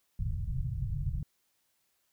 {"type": "low-pass noise", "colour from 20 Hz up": "white", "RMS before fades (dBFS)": -33, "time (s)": [0.19, 1.23], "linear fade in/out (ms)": 5, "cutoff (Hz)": 140, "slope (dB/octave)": 48, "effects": ["white hiss -75 dBFS RMS until 2.12 s"]}